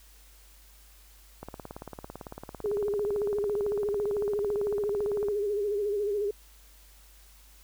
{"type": "click train", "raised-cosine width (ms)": 1, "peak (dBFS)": -25, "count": 70, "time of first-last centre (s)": [1.43, 5.285], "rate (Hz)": 17.9}
{"type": "tone with vibrato", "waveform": "sine", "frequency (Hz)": 410.6, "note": "G#4", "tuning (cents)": -20, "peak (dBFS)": -26, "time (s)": [2.64, 6.31], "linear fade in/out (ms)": 5, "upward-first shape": "sine", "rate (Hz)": 14, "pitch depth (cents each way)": 62}
{"effects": ["added 50 Hz sine -54 dBFS peak until 7.63 s", "white hiss -58 dBFS RMS until 7.63 s"]}